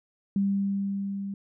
sine tone with level ramp, 197.9 Hz, G3, 17 cents sharp, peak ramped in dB -21 to -31 dBFS, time 0.36-1.34 s, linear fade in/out 2 ms, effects none

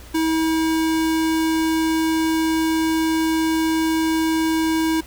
square tone, 321.2 Hz, E4, 45 cents flat, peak -18 dBFS, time 0.14-5.01 s, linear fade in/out 10 ms, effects added 60 Hz sine -41 dBFS peak until 5.06 s + pink hiss -44 dBFS RMS until 5.06 s

